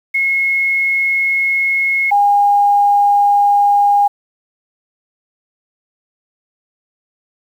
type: tone pair in turn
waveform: sine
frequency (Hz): 2171 / 813.2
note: C#7 / G#5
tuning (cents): -37 / -37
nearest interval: octave + perfect fourth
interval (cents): 1700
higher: first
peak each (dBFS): -12 / -8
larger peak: second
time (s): 0.14-2.11 / 2.11-4.08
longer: neither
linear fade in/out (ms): 10
effects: 7-bit